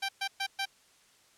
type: tone bursts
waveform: 10% pulse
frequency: 784 Hz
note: G5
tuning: in tune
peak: -22 dBFS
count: 4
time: 0.02-0.656 s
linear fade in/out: 10 ms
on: 69 ms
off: 120 ms
effects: white hiss -63 dBFS RMS until 1.37 s + low-pass 9000 Hz 12 dB/octave